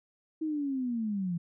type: linear sweep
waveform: sine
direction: down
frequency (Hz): 320.4 to 165.9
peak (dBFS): -29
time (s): 0.41-1.38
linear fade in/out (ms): 10
effects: none